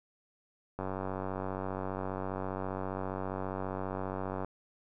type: click train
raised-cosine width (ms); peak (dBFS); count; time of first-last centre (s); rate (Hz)
1; -22; 348; 0.79-4.446; 94.9
effects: none